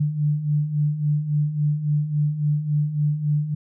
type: beating tone pair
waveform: sine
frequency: 146.2 / 149.8 Hz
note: D3 / D3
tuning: -7 / +35 cents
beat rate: 3.6 Hz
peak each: -26 / -20 dBFS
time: 0-3.55 s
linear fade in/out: 10 ms
effects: none